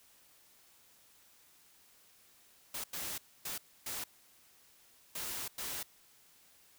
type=noise bursts at uneven times; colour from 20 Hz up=white; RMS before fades=-40 dBFS; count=6; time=2.74-2.84 / 2.93-3.18 / 3.45-3.58 / 3.86-4.04 / 5.15-5.48 / 5.58-5.83 s; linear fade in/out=5 ms; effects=white hiss -64 dBFS RMS until 6.78 s